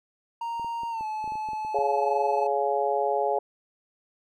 triangle tone with pitch glide, 930 to 862.7 Hz, A#5 to A5, -4 to -34 cents, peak -27 dBFS, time 0.41-2.47 s, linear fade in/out 5 ms, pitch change -130 cents, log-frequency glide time 0.9-1.05 s
clicks, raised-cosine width 2 ms, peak -32 dBFS, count 12, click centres 0.597 / 0.646 / 0.834 / 1.009 / 1.242 / 1.277 / 1.321 / 1.355 / 1.488 / 1.533 / 1.649 / 1.788 s
harmonic tone, 140 Hz, C#3, 18 cents sharp, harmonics 3 / 4 / 5 / 6, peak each -28 / -28 / -28 / -28 dBFS, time 1.74-3.39 s, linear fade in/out 5 ms
effects none

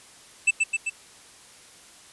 square tone with echo, 2646 Hz, E7, 6 cents sharp, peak -16 dBFS, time 0.47-0.51 s, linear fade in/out 10 ms, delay 130 ms, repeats 3, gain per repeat -3 dB, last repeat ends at 0.9 s, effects white hiss -50 dBFS RMS until 2.12 s + resampled to 24000 Hz

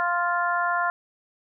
harmonic tone, 349.2 Hz, F4, in tune, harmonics 2 / 3 / 4 / 5, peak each -27 / -26 / -26 / -31 dBFS, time 0-0.9 s, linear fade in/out 0 ms, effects none

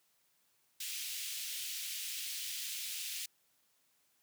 pink high-pass noise, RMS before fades -41 dBFS, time 0.8-3.26 s, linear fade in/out 5 ms, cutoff 2600 Hz, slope 24 dB/octave, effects white hiss -74 dBFS RMS until 4.22 s + high-pass 80 Hz 12 dB/octave

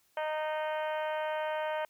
harmonic tone, 308.8 Hz, D#4, 13 cents flat, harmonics 2 / 3 / 4 / 5 / 6 / 7 / 8 / 9 / 10, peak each -33 / -36 / -46 / -42 / -46 / -49 / -50 / -55 / -50 dBFS, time 0.17-1.85 s, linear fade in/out 2 ms, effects white hiss -70 dBFS RMS until 1.89 s

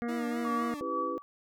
harmonic tone, 236.8 Hz, A#3, 27 cents sharp, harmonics 1 / 2 / 3 / 5 / 6 / 7 / 8 / 9, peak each -32 / -38 / -42 / -46 / -48 / -49 / -50 / -51 dBFS, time 0.02-0.74 s, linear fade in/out 0 ms
40% pulse tone with vibrato, 311.1 Hz, D#4, in tune, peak -37 dBFS, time 0.08-0.81 s, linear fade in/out 10 ms, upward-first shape triangle, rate 3.9 Hz, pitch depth 130 cents each way
sine tone with tremolo, 1144 Hz, D6, 46 cents flat, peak -29 dBFS, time 0.45-1.22 s, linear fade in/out 0 ms, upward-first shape triangle, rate 2.3 Hz, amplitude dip 90%
sine chord, C# half-diminished seventh, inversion none, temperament just, 277.2 / 332.6 / 399.1 / 498.9 Hz, C#4 / E4 / G4 / B4, 0 / +16 / +31 / +17 cents, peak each -40 / -38 / -40 / -36 dBFS, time 0.81-1.18 s, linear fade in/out 0 ms
effects none

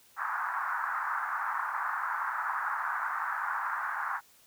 white band-pass noise, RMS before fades -33 dBFS, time 0.16-4.21 s, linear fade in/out 50 ms, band 870 to 1600 Hz, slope 48 dB/octave, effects white hiss -61 dBFS RMS until 4.46 s

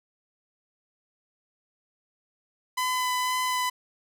sawtooth tone with vibrato, 1007 Hz, B5, 33 cents sharp, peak -21 dBFS, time 2.77-3.7 s, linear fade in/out 10 ms, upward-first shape sine, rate 2 Hz, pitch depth 10 cents each way, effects none

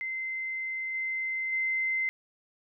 sine tone with level steps, 2071 Hz, C7, 18 cents flat, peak -31 / -29 / -26 dBFS, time 0.01-2.09 s, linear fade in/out 0 ms, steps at 0.94 / 1.52 s, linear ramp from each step 10 ms, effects none

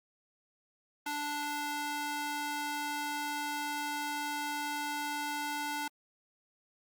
square tone with high-pass filter, 293.7 Hz, D4, in tune, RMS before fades -36 dBFS, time 1.06-5.88 s, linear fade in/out 5 ms, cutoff 720 Hz, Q 0.98, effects Opus 32 kbps

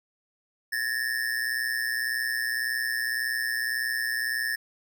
square ring-modulated tone, 1766 Hz, A6, 6 cents sharp, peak -24 dBFS, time 0.72-4.56 s, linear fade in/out 10 ms, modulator 60.9 Hz, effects none

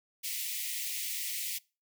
white high-pass noise, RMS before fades -36 dBFS, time 0.23-1.59 s, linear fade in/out 20 ms, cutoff 1900 Hz, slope 96 dB/octave, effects noise-tail reverb RT60 0.3 s tail -23 dB re dry

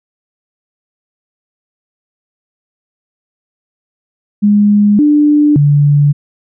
sine tone with pitch steps, 206.3 / 296.2 / 144.9 Hz, G#3 / D4 / D3, -11 / +15 / -23 cents, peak -5 dBFS, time 4.42-6.13 s, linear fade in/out 20 ms, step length 570 ms, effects none

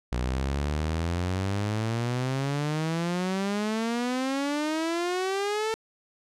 sawtooth exponential sweep, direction up, 60 to 449.2 Hz, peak -22 dBFS, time 0.12-5.74 s, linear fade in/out 0 ms, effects low-pass 8000 Hz 12 dB/octave

